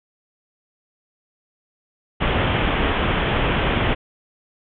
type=low-pass noise; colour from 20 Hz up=pink; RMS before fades=-20 dBFS; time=2.2-3.95 s; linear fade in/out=20 ms; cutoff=3400 Hz; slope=96 dB/octave; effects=none